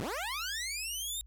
15% pulse linear sweep, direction up, 82.41 to 3746 Hz, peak -28 dBFS, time 0-1.21 s, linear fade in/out 0 ms, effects added 54 Hz sine -51 dBFS peak until 1.26 s

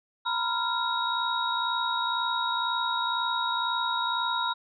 sine tone cluster, 938 / 1000 / 1389 / 3793 Hz, A#5 / B5 / F6 / A#7, +11 / +21 / -10 / +29 cents, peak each -31 dBFS, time 0.25-4.54 s, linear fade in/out 20 ms, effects none

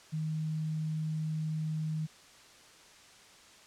sine tone, 156.5 Hz, D#3, 10 cents sharp, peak -31 dBFS, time 0.12-2.07 s, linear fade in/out 20 ms, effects white hiss -56 dBFS RMS until 3.66 s + low-pass 7000 Hz 12 dB/octave

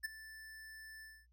square tone with ADSR envelope, 1760 Hz, A6, in tune, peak -35 dBFS, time 0.03-1.27 s, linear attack 21 ms, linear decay 15 ms, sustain -16 dB, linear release 250 ms, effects added 60 Hz sine -66 dBFS peak until 1.32 s

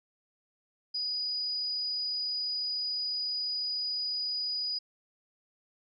sine tone, 4933 Hz, D#8, 16 cents flat, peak -30 dBFS, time 0.94-4.79 s, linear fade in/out 10 ms, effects none

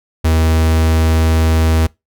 45% pulse tone, 80.1 Hz, E2, 49 cents flat, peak -10 dBFS, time 0.24-1.87 s, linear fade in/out 10 ms, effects noise-tail reverb RT60 0.2 s tail -23 dB re dry

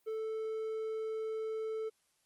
triangle tone, 440 Hz, A4, in tune, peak -33 dBFS, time 0.06-1.9 s, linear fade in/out 20 ms, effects white hiss -75 dBFS RMS until 2.25 s + Opus 32 kbps

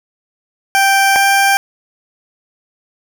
20% pulse tone pair in turn, 784 / 789 Hz, G5 / G5, 0 / +11 cents, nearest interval unison, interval 11 cents, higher second, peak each -4 dBFS, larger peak neither, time 0.75-1.16 / 1.16-1.57 s, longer neither, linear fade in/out 0 ms, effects none

